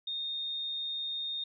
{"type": "tone", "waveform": "sine", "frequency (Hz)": 3677, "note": "A#7", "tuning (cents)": -24, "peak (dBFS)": -33, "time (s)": [0.07, 1.44], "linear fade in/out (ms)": 5, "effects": []}